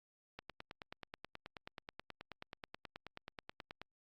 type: click train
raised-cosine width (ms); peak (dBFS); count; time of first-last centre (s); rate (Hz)
0.3; -30; 33; 0.39-3.816; 9.34
effects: Opus 48 kbps